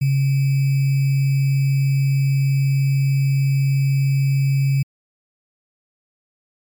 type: tone with sample-and-hold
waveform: sine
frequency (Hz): 136.8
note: C#3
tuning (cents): -23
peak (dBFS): -14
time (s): 0.01-4.83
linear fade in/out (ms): 10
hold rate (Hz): 2450
effects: MP3 96 kbps